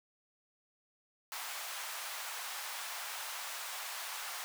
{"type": "high-pass noise", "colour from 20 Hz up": "pink", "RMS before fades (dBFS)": -42, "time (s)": [1.32, 4.44], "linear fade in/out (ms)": 0, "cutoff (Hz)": 780, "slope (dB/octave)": 24, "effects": []}